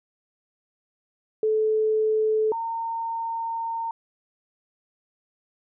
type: tone pair in turn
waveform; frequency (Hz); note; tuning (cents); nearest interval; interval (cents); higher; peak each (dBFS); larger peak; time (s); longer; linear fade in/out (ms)
sine; 434.5 / 914.6; A4 / A#5; -22 / -33; octave + minor second; 1289; second; -19 / -26; first; 1.43-2.52 / 2.52-3.91; second; 2
effects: none